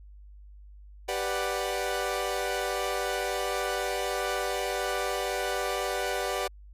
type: chord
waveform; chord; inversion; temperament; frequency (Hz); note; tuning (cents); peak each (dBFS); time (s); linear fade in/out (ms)
sawtooth; G major seventh; none; equal; 392 / 493.9 / 587.3 / 740; G4 / B4 / D5 / F#5; 0 / 0 / 0 / 0; -30; 1.08-6.48; 10
effects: added 50 Hz sine -46 dBFS peak until 6.73 s + resampled to 32000 Hz